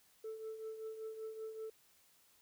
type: tone with tremolo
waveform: sine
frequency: 440.4 Hz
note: A4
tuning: 2 cents sharp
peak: -38 dBFS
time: 0.24-1.7 s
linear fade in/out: 5 ms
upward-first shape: triangle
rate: 5.2 Hz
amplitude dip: 70%
effects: tanh soft clip ceiling -40 dBFS + white hiss -69 dBFS RMS until 2.41 s